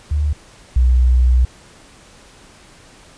sine tone pair in turn, 74 / 62.19 Hz, D2 / B1, +14 / +13 cents, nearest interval minor third, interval 301 cents, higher first, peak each -14 / -9 dBFS, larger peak second, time 0.11-0.33 / 0.76-1.45 s, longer second, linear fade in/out 5 ms, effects pink hiss -45 dBFS RMS until 3.17 s + resampled to 22050 Hz

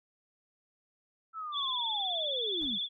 sine linear sweep, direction down, 1336 to 174.1 Hz, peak -36 dBFS, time 1.33-2.79 s, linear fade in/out 50 ms
sine tone with vibrato, 3452 Hz, A7, 34 cents flat, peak -31 dBFS, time 1.52-2.89 s, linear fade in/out 50 ms, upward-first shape sine, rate 19 Hz, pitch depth 57 cents each way
brown noise with exponential decay, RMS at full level -44 dBFS, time 2.61-2.88 s, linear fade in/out 5 ms, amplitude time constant 57 ms
effects none

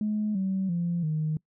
sine tone with pitch steps, 212 / 191.07 / 172.2 / 155.19 Hz, G#3 / G3 / F3 / D#3, +36 / -44 / -24 / -4 cents, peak -24 dBFS, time 0.01-1.37 s, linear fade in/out 2 ms, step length 340 ms, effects noise-tail reverb RT60 0.1 s tail -24 dB re dry + tanh soft clip ceiling -20 dBFS

